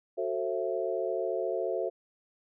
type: chord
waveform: sine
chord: F# half-diminished seventh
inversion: none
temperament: just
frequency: 370 / 444 / 532.8 / 666 Hz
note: F#4 / A4 / C5 / E5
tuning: 0 / +16 / +31 / +18 cents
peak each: -34 dBFS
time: 0.17-1.9 s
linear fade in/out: 20 ms
effects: none